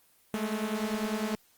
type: beating tone pair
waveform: sawtooth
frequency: 209.7 / 219.7 Hz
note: G#3 / A3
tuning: +17 / -2 cents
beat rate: 10 Hz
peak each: -29 / -28 dBFS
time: 0.34-1.35 s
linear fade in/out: 0 ms
effects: white hiss -64 dBFS RMS until 1.57 s + Opus 24 kbps